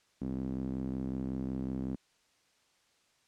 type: tone with band-pass filter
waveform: sawtooth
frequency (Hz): 65.41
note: C2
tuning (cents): 0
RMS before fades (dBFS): -36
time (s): 0.21-1.96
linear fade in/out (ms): 10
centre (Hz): 240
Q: 2.9
effects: white hiss -70 dBFS RMS until 3.27 s + low-pass 7000 Hz 12 dB/octave